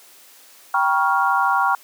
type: chord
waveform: sine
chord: G half-diminished seventh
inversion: none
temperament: equal with one note detuned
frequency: 784 / 956.9 / 1108.7 / 1396.9 Hz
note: G5 / Bb5 / Db6 / F6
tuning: 0 / +45 / 0 / 0 cents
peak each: -21 dBFS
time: 0.74-1.75 s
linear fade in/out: 2 ms
effects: white hiss -48 dBFS RMS until 1.83 s + high-pass 300 Hz 12 dB/octave